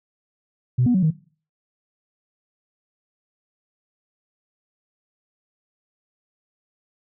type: tone with pitch steps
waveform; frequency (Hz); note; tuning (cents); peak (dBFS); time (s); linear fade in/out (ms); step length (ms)
sine; 125 / 244 / 185.9 / 157.5; B2 / B3 / F#3 / D#3; +21 / -21 / +8 / +21; -14; 0.78-1.108; 10; 82
effects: noise-tail reverb RT60 0.4 s tail -18 dB re dry + tanh soft clip ceiling -10 dBFS